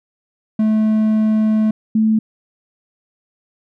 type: tone pair in turn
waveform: triangle / sine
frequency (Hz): 216.8 / 218.9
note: A3 / A3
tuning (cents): -25 / -9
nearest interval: unison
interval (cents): 16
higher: second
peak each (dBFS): -10 / -11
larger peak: first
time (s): 0.59-1.71 / 1.95-2.19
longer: first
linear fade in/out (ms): 5
effects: none